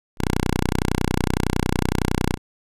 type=tone; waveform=5% pulse; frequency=30.87 Hz; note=B0; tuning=in tune; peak=-8 dBFS; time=0.17-2.38 s; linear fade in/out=50 ms; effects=resampled to 32000 Hz